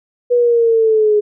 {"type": "linear sweep", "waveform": "sine", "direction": "down", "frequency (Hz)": [490, 415.3], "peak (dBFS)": -9, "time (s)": [0.3, 1.21], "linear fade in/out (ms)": 20, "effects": []}